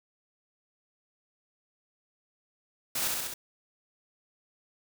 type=noise with echo; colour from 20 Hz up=white; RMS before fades=-31 dBFS; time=2.95-3.08 s; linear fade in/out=5 ms; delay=65 ms; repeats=4; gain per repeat=-2 dB; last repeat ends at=3.34 s; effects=none